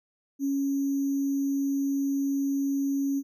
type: tone with sample-and-hold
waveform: sine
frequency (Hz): 277.2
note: C#4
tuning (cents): 0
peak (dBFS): -24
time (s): 0.39-3.23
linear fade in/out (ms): 50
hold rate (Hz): 6300
effects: none